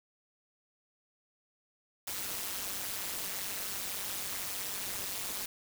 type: noise with amplitude modulation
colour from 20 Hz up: white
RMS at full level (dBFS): -34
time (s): 2.07-5.46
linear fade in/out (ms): 5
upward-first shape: sine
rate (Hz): 196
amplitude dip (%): 85
effects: none